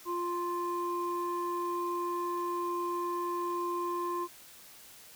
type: tone pair together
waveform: sine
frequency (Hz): 349.2 / 1046.5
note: F4 / C6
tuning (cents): 0 / 0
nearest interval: octave + perfect fifth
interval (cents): 1900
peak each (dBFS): -33 / -32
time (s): 0.05-4.28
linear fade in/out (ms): 50
effects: tanh soft clip ceiling -25 dBFS + white hiss -53 dBFS RMS until 5.15 s